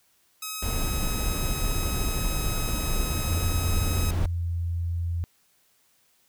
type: tone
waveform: 5% pulse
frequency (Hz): 1274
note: D#6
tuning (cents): +41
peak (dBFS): -20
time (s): 0.42-4.11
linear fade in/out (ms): 5
type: noise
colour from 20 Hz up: brown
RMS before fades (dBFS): -27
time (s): 0.62-4.26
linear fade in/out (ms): 5
type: tone with pitch glide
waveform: sine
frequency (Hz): 86.4 to 85.26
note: F2 to F2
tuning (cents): -18 to -41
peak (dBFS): -25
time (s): 3.27-5.24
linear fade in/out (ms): 0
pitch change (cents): -23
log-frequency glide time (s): 4.14-4.47
effects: white hiss -65 dBFS RMS until 6.28 s